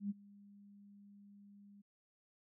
sine tone with ADSR envelope, 202 Hz, G#3, 48 cents flat, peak -34 dBFS, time 0-1.82 s, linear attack 100 ms, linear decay 26 ms, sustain -23 dB, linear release 13 ms, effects none

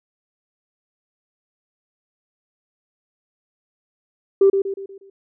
sine tone with echo, 391.4 Hz, G4, 3 cents flat, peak -8 dBFS, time 4.41-4.5 s, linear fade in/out 5 ms, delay 120 ms, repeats 5, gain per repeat -7 dB, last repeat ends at 5.1 s, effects tanh soft clip ceiling -5 dBFS

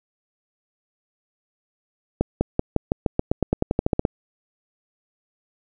accelerating click train, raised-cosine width 2 ms, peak -5 dBFS, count 17, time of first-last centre 2.21-4.052 s, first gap 200 ms, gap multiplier 0.92, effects none

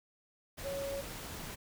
sine tone in noise, 554.4 Hz, C#5, in tune, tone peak -36 dBFS, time 0.64-1.02 s, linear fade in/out 20 ms, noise pink, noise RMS -44 dBFS, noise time 0.57-1.56 s, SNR +5 dB, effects none

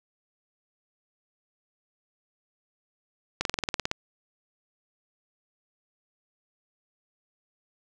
slowing click train, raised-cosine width 0.2 ms, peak -9 dBFS, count 11, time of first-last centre 3.41-3.914 s, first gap 42 ms, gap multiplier 1.04, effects none

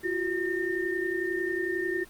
sine tone cluster, 344.2 / 375.3 / 1819 Hz, F4 / F#4 / A#6, -25 / +25 / -43 cents, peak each -31 dBFS, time 0.03-2.05 s, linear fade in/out 20 ms, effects pink hiss -52 dBFS RMS until 2.09 s + Opus 32 kbps

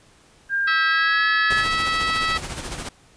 sine tone with pitch glide, 1602 to 1707.1 Hz, G6 to G#6, +37 to +47 cents, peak -19 dBFS, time 0.49-1.65 s, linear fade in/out 50 ms, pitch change +110 cents, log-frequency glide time 0.86-1.28 s
harmonic tone, 650 Hz, E5, 24 cents flat, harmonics 2 / 3 / 4 / 5 / 6 / 7 / 8, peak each -23 / -25 / -31 / -31 / -31 / -32 / -39 dBFS, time 0.67-2.38 s, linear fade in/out 10 ms
pink noise with tremolo, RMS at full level -29 dBFS, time 1.5-2.89 s, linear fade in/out 5 ms, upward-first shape sine, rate 14 Hz, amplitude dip 55%
effects pink hiss -54 dBFS RMS until 3.16 s + resampled to 22050 Hz

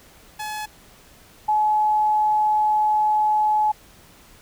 sawtooth / sine tone pair in turn, 852 / 852 Hz, G#5 / G#5, +44 / +44 cents, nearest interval unison, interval 0 cents, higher neither, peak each -24 / -16 dBFS, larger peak second, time 0.39-0.66 / 1.48-3.72 s, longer second, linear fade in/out 10 ms, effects pink hiss -50 dBFS RMS until 4.41 s

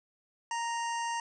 harmonic tone with a mistuned harmonic, 932.3 Hz, A#5, in tune, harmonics 1 / 2 / 3 / 5 / 6 / 7 / 8 / 9 / 10, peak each -32 / -40 / -43 / -52 / -47 / -46 / -52 / -52 / -60 dBFS, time 0.51-1.2 s, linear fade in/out 2 ms, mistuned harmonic 7, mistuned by -84 cents, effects none

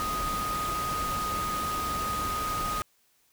sine tone in noise, 1244.5 Hz, D#6, in tune, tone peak -29 dBFS, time 0-2.82 s, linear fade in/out 0 ms, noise pink, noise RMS -35 dBFS, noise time 0-2.82 s, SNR +3 dB, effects white hiss -67 dBFS RMS until 3.32 s

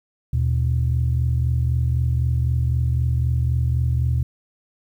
sine tone pair together, 77.78 / 121.68 Hz, D#2 / B2, 0 / -25 cents, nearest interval minor sixth, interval 775 cents, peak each -19 dBFS, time 0.33-4.23 s, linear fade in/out 5 ms, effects tanh soft clip ceiling -11 dBFS + 9-bit

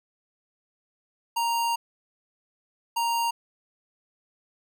square tone bursts at uneven times, 932.3 Hz, A#5, in tune, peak -24 dBFS, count 2, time 1.36-1.76 / 2.96-3.31 s, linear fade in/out 10 ms, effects none

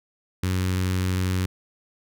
sawtooth tone with notch filter, 92.5 Hz, F#2, in tune, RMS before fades -24 dBFS, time 0.43-1.46 s, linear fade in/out 5 ms, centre 680 Hz, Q 0.79, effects none

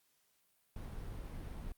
brown noise, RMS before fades -44 dBFS, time 0.76-1.72 s, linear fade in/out 2 ms, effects white hiss -75 dBFS RMS until 1.77 s + Opus 48 kbps

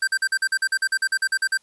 square tone bursts, 1568 Hz, G6, in tune, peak -19 dBFS, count 16, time 0.02-1.574 s, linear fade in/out 5 ms, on 54 ms, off 46 ms, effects white hiss -63 dBFS RMS until 1.62 s + resampled to 24000 Hz

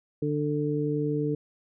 harmonic tone, 148.2 Hz, D3, 16 cents sharp, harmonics 1 / 2 / 3, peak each -29 / -29 / -29 dBFS, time 0.22-1.35 s, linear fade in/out 5 ms, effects none

